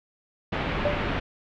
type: low-pass noise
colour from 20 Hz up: pink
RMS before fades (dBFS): -28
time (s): 0.52-1.2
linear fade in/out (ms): 10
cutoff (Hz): 3000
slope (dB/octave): 24
type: tone with exponential decay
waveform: sine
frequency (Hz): 587.3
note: D5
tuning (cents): 0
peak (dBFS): -19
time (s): 0.85-1.11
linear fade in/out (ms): 5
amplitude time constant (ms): 56
effects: none